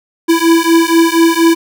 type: beating tone pair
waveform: square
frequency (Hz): 329.6 / 333.8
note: E4 / E4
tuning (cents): 0 / +22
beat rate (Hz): 4.2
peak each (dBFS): -11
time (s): 0.28-1.55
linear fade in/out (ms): 20
effects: none